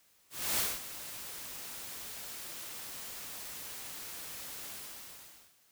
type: noise with ADSR envelope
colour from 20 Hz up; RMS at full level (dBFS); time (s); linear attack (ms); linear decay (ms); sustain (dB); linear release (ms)
white; -30; 0.3-5.56; 280; 210; -14; 870
effects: white hiss -67 dBFS RMS until 5.71 s